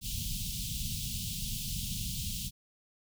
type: band-stop noise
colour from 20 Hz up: pink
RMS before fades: -36 dBFS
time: 0.01-2.51 s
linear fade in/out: 50 ms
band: 210 to 2900 Hz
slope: 48 dB/octave
effects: none